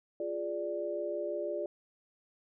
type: chord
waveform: sine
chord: D diminished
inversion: first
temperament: equal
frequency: 349.2 / 415.3 / 587.3 Hz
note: F4 / Ab4 / D5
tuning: 0 / 0 / 0 cents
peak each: -38 / -39 / -35 dBFS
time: 0.2-1.66 s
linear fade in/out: 2 ms
effects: none